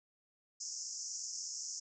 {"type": "band-pass noise", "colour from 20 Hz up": "pink", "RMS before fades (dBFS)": -43, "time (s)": [0.6, 1.8], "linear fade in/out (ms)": 10, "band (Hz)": [5200, 7200], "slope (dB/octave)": 96, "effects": []}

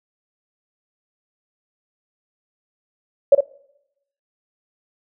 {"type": "tone with echo", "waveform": "sine", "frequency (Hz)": 560, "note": "C#5", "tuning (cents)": 18, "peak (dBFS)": -5, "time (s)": [3.32, 3.35], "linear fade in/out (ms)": 5, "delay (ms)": 57, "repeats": 1, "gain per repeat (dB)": -6, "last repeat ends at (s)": 3.407, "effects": ["noise-tail reverb RT60 0.8 s tail -22 dB re dry"]}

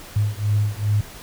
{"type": "beating tone pair", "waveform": "sine", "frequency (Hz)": [103.1, 105.6], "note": ["G#2", "G#2"], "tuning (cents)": [-12, 29], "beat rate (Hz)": 2.5, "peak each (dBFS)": -21, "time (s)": [0.16, 1.01], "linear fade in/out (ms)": 5, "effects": ["pink hiss -40 dBFS RMS until 1.22 s"]}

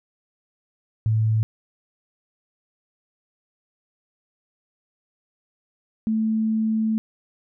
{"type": "tone pair in turn", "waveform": "sine", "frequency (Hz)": [110, 220], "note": ["A2", "A3"], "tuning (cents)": [0, 0], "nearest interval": "octave", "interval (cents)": 1200, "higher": "second", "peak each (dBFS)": [-17, -19], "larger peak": "first", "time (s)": [[1.06, 1.43], [6.07, 6.98]], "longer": "second", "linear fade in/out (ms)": 0, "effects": []}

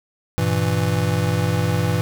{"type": "chord", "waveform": "square", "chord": "E diminished", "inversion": "first", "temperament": "just", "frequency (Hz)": [98.89, 118.67, 164.81], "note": ["G2", "Bb2", "E3"], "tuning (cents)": [16, 31, 0], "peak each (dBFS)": -23, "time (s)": [0.38, 2.01], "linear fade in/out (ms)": 0, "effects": []}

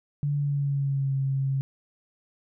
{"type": "tone with pitch glide", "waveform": "sine", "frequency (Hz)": [144.5, 135.6], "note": ["D3", "C#3"], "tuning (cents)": [-28, -38], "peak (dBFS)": -23, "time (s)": [0.23, 1.61], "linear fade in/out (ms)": 0, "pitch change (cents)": -110, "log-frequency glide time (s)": [0.35, 1.15], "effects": []}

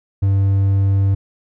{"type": "tone", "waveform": "triangle", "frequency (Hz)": 98, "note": "G2", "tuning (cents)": 0, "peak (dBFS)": -10, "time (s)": [0.22, 1.15], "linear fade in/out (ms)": 10, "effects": []}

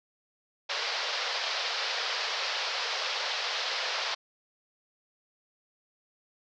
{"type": "band-pass noise", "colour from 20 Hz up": "white", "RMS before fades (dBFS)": -32, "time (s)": [0.69, 4.15], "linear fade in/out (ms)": 10, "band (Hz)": [460, 5200], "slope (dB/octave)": 48, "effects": []}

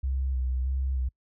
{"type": "tone with vibrato", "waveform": "sine", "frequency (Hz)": 64.9, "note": "C2", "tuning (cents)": -13, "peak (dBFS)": -25, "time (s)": [0.03, 1.09], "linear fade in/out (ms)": 10, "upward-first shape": "square", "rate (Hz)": 1.6, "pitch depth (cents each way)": 33, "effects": ["noise-tail reverb RT60 0.1 s tail -26 dB re dry"]}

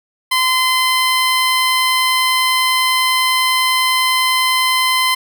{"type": "tone", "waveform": "15% pulse", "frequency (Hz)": 1030, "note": "C6", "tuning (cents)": -28, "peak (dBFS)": -6, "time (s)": [0.31, 5.15], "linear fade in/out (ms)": 10, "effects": []}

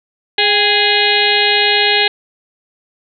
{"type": "harmonic tone with a mistuned harmonic", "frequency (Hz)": 415.3, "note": "G#4", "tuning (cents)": 0, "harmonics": [1, 2, 4, 5, 6, 7, 8, 9, 10], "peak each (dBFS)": [-19, -19, -19, -19, -19, -19, -19, -19, -19], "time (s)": [0.38, 2.08], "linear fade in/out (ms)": 5, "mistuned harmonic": 2, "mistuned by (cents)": -46, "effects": []}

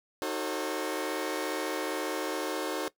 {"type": "chord", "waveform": "sawtooth", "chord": "D# diminished seventh", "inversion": "none", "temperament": "just", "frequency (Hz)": [311.1, 373.4, 448, 537.6], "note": ["D#4", "F#4", "A4", "C5"], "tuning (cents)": [0, 16, 31, 47], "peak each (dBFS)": -32, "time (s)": [0.22, 2.88], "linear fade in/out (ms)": 0, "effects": ["noise-tail reverb RT60 0.1 s tail -18 dB re dry"]}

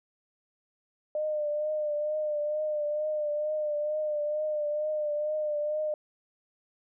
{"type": "tone with vibrato", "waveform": "sine", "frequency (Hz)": 603, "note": "D5", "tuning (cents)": 46, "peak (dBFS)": -27, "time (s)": [1.15, 5.94], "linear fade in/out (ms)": 2, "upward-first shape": "triangle", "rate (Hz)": 2.2, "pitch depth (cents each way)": 41, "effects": []}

